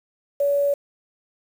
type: tone with quantisation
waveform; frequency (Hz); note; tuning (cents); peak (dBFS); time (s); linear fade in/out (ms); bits
sine; 568; C#5; +42; -17; 0.4-0.74; 5; 7
effects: none